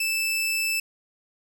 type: tone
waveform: sawtooth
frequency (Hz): 2637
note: E7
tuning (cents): 0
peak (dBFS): -20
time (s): 0-0.8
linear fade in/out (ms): 5
effects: none